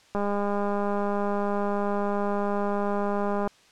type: click train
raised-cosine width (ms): 1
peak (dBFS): -15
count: 676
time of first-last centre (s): 0.15-3.475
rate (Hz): 203
effects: white hiss -57 dBFS RMS until 3.71 s + low-pass 6000 Hz 12 dB/octave